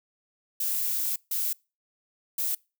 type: noise bursts at uneven times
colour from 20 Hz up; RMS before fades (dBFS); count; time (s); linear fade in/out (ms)
violet; -28; 3; 0.6-1.16 / 1.31-1.53 / 2.38-2.55; 5
effects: noise-tail reverb RT60 0.3 s tail -26 dB re dry